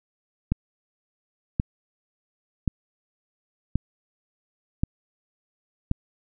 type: click train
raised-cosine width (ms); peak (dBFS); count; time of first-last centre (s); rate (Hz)
5; -9; 6; 0.52-5.914; 0.927
effects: none